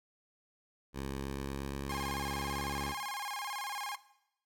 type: tone with pitch glide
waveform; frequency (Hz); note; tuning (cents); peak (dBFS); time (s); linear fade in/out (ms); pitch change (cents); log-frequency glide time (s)
10% pulse; 68 to 70.6; C#2 to C#2; -33 to +32; -29; 0.93-2.95; 50; +65; 1.14-2.75
type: tone with vibrato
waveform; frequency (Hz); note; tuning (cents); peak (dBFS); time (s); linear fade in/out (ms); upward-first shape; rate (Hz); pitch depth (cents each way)
sawtooth; 932.3; A#5; 0; -33; 1.89-3.96; 10; square; 18; 230
effects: noise-tail reverb RT60 0.8 s tail -17 dB re dry